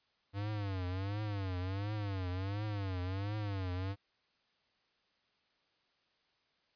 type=tone with vibrato; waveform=square; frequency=98 Hz; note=G2; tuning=in tune; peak=-36 dBFS; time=0.33-3.96 s; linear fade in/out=50 ms; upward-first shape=triangle; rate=1.4 Hz; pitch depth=170 cents each way; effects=white hiss -75 dBFS RMS until 6.75 s + resampled to 11025 Hz